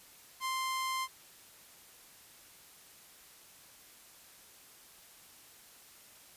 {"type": "tone", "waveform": "sawtooth", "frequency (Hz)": 1046.5, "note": "C6", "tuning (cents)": 0, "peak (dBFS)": -29, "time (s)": [0.4, 1.08], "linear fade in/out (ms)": 50, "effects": ["white hiss -57 dBFS RMS until 6.36 s", "resampled to 32000 Hz"]}